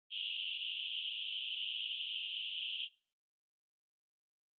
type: band-pass noise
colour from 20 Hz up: pink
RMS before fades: -41 dBFS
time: 0.1-2.89 s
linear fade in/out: 50 ms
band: 2800 to 3300 Hz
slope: 96 dB/octave
effects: noise-tail reverb RT60 0.4 s tail -22 dB re dry + Opus 48 kbps